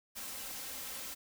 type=noise with comb filter; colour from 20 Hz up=white; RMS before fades=-43 dBFS; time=0.15-1.15 s; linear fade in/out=20 ms; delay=3.8 ms; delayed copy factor=+0.55; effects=none